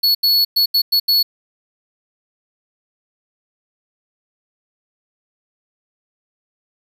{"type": "tone bursts at uneven times", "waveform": "square", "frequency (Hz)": 4397, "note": "C#8", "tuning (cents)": -15, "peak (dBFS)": -12, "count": 6, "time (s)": [[0.03, 0.15], [0.23, 0.45], [0.56, 0.66], [0.74, 0.82], [0.92, 1], [1.08, 1.23]], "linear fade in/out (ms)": 10, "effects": ["8-bit"]}